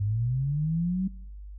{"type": "linear sweep", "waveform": "sine", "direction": "up", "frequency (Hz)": [98, 192.8], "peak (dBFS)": -24, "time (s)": [0, 1.08], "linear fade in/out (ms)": 10, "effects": ["noise-tail reverb RT60 0.7 s tail -23 dB re dry", "added 50 Hz sine -39 dBFS peak until 1.58 s"]}